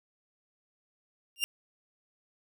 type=tone with exponential growth; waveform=sawtooth; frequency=2794 Hz; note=F7; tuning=in tune; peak=-19 dBFS; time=1.36-1.44 s; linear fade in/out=0 ms; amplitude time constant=16 ms; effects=none